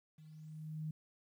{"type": "tone with level ramp", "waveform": "sine", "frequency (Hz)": 155.5, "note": "D#3", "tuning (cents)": -1, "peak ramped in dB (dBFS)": [-55, -37], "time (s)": [0.18, 0.91], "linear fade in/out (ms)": 5, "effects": ["12-bit"]}